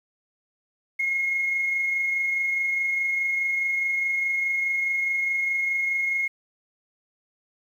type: tone with amplitude modulation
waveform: sine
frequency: 2156 Hz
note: C#7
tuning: 49 cents flat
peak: -20 dBFS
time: 0.99-6.28 s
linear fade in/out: 10 ms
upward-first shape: sine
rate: 24.8 Hz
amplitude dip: 30%
effects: tanh soft clip ceiling -16 dBFS + 9-bit